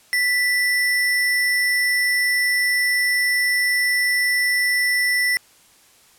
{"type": "tone with sample-and-hold", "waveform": "sine", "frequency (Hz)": 1975.5, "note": "B6", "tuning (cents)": 0, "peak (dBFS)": -16, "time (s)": [0.13, 5.37], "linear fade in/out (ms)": 0, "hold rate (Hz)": 7350, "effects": ["white hiss -53 dBFS RMS until 6.18 s", "low-pass 12000 Hz 12 dB/octave"]}